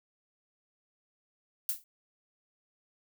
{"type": "noise with exponential decay", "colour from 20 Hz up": "violet", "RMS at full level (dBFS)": -27, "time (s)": [1.69, 1.84], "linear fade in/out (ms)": 1, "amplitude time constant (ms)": 32, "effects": []}